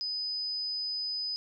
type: tone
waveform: sine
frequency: 5000 Hz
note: D#8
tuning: 8 cents sharp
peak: -31 dBFS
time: 0.01-1.36 s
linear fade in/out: 0 ms
effects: none